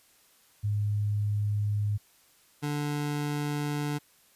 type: tone pair in turn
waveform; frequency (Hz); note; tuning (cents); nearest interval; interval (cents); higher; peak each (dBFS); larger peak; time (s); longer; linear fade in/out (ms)
sine / 25% pulse; 103.83 / 146.84; G#2 / D3; 0 / 0; tritone; 600; second; -25; neither; 0.63-1.98 / 2.62-3.99; second; 20
effects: white hiss -62 dBFS RMS until 4.35 s + resampled to 32000 Hz